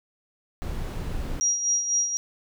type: noise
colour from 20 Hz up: brown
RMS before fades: -30 dBFS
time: 0.62-1.4 s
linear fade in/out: 0 ms
type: tone with tremolo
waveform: sine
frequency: 5720 Hz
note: F8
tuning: 41 cents sharp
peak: -19 dBFS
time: 1.41-2.17 s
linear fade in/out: 0 ms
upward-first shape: sine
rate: 4 Hz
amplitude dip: 60%
effects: none